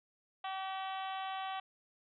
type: harmonic tone with a mistuned harmonic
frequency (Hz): 382.7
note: G4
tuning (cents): -42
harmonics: 2 / 3 / 4 / 5 / 6 / 7 / 8 / 9 / 10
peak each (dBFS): -39 / -44 / -51 / -51 / -55 / -52 / -51 / -52 / -58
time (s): 0.44-1.6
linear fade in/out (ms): 5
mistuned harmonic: 9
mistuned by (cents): -17
effects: none